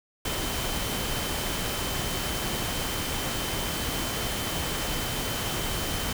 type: tone in noise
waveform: sine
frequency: 3076 Hz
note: G7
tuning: 33 cents flat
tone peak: -38 dBFS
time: 0.25-6.13 s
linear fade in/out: 5 ms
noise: pink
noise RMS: -30 dBFS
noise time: 0.25-6.13 s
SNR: -11 dB
effects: none